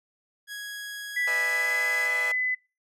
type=tone; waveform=sawtooth; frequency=1661.2 Hz; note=G#6; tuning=in tune; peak=-31 dBFS; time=0.47-2.09 s; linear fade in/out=50 ms
type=tone with pitch glide; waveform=sine; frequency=1975.5 to 2010 Hz; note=B6 to B6; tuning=0 to +30 cents; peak=-24 dBFS; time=1.16-2.55 s; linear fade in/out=10 ms; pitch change=+30 cents; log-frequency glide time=1.37-1.74 s
type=chord; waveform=15% pulse; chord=E dominant seventh; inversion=second; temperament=equal with one note detuned; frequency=493.9 / 601.8 / 659.3 / 830.6 Hz; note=B4 / D5 / E5 / G#5; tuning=0 / +42 / 0 / 0 cents; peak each=-32 dBFS; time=1.27-2.32 s; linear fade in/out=5 ms
effects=noise-tail reverb RT60 0.3 s tail -24 dB re dry + resampled to 32000 Hz